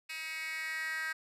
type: tone with high-pass filter sweep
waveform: 10% pulse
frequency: 318.1 Hz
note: D#4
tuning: 38 cents sharp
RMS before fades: -38 dBFS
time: 0.09-1.13 s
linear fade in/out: 10 ms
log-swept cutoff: 2600 to 1700 Hz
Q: 4.9
effects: resampled to 32000 Hz